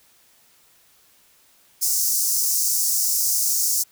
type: high-pass noise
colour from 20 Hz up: pink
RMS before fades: -21 dBFS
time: 1.81-3.84 s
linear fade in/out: 20 ms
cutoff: 5300 Hz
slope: 48 dB/octave
effects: white hiss -57 dBFS RMS until 3.91 s